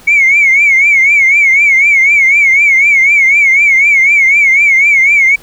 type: tone with vibrato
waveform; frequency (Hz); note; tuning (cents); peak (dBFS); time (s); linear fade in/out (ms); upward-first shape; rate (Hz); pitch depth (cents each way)
sine; 2223; C#7; +4; -3; 0.07-5.36; 10; triangle; 4; 130
effects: tanh soft clip ceiling 0 dBFS + pink hiss -39 dBFS RMS until 5.42 s